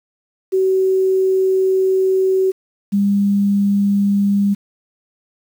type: tone pair in turn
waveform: sine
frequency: 379 / 200.8 Hz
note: F#4 / G3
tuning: +42 / +42 cents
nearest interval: major seventh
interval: 1100 cents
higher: first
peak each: -12 dBFS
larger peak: neither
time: 0.52-2.52 / 2.92-4.55 s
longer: first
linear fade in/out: 20 ms
effects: 7-bit